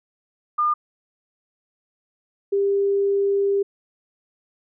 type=tone pair in turn; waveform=sine; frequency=1209 / 398.2 Hz; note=D6 / G4; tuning=+50 / +27 cents; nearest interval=octave + perfect fifth; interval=1923 cents; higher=first; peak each=-17 dBFS; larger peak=neither; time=0.58-0.74 / 2.52-3.63 s; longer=second; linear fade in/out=10 ms; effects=none